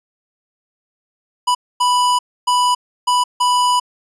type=tone bursts at uneven times; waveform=square; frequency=987.8 Hz; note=B5; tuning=in tune; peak=-13 dBFS; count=5; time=1.47-1.55 / 1.8-2.19 / 2.47-2.75 / 3.07-3.24 / 3.4-3.8 s; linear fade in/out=10 ms; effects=resampled to 24000 Hz